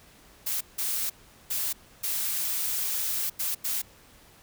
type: noise bursts at uneven times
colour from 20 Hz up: blue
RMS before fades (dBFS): -29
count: 6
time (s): 0.46-0.61 / 0.78-1.1 / 1.5-1.73 / 2.03-3.3 / 3.39-3.55 / 3.64-3.82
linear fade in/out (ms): 10
effects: pink hiss -55 dBFS RMS until 4.42 s